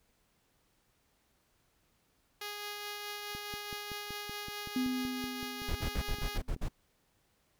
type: tone with tremolo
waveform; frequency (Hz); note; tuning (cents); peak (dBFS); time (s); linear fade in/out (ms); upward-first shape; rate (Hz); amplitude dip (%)
5% pulse; 413.4; G#4; -8; -27; 2.41-6.38; 5; triangle; 4.7; 30
type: click train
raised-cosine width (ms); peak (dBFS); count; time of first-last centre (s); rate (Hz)
3; -32; 18; 3.35-6.564; 5.29
type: tone with exponential decay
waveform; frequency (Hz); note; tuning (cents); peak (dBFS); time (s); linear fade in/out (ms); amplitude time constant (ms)
sine; 254.7; C4; -46; -28; 4.76-6.7; 2; 420
type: noise bursts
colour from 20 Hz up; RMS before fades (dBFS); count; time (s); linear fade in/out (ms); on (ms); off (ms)
brown; -33; 8; 5.68-6.687; 10; 76; 57
effects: pink hiss -73 dBFS RMS until 7.59 s